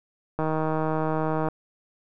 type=click train; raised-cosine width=1 ms; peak=-13 dBFS; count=173; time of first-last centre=0.39-1.486 s; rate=157 Hz; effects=none